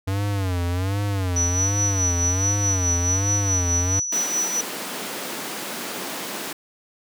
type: tone with vibrato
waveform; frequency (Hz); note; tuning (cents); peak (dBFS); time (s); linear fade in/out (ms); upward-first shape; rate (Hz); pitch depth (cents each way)
square; 94.2; F#2; +32; -22; 0.07-4; 10; sine; 1.3; 140
type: tone with tremolo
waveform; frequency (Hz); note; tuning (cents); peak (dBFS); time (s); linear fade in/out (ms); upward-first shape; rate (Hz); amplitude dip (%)
sine; 5920; F#8; 0; -19; 1.36-4.61; 5; sine; 4.7; 55
type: high-pass noise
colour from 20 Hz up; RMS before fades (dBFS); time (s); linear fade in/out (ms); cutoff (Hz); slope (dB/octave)
pink; -31; 4.12-6.53; 5; 210; 24
effects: none